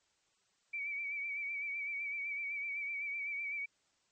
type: tone with vibrato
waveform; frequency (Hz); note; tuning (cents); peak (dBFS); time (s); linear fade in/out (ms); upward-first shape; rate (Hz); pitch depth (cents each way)
sine; 2294; D7; -41; -36; 0.73-3.66; 10; sine; 7.9; 48
effects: white hiss -75 dBFS RMS until 4.11 s + MP3 32 kbps